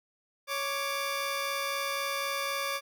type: tone pair together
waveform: 15% pulse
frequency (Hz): 555.4 / 1174.7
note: C#5 / D6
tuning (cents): +3 / 0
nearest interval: octave + minor second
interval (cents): 1297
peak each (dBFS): -27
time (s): 0.47-2.81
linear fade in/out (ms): 50
effects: none